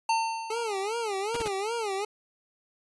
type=tone with exponential decay; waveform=square; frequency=900 Hz; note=A5; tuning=39 cents sharp; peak=-22 dBFS; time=0.09-1.15 s; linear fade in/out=5 ms; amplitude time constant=230 ms
type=tone with vibrato; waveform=25% pulse; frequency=425.6 Hz; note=G#4; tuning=42 cents sharp; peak=-25 dBFS; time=0.5-2.05 s; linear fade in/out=5 ms; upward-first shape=sine; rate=2.6 Hz; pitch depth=180 cents each way
type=noise bursts; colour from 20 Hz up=pink; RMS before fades=-34 dBFS; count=3; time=1.34-1.481 s; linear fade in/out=5 ms; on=27 ms; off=30 ms
effects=resampled to 24000 Hz